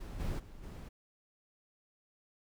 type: noise with level steps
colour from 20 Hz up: brown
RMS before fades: -43 / -36 / -51 / -45 dBFS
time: 0-0.89 s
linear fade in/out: 10 ms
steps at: 0.19 / 0.38 / 0.62 s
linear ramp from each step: 20 ms
effects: none